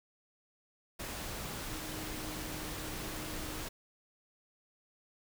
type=tone in noise; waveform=sine; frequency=309.6 Hz; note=D#4; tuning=9 cents flat; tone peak=-47 dBFS; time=1.69-3.63 s; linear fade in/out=10 ms; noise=pink; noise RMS=-41 dBFS; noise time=0.99-3.69 s; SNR=-9 dB; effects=none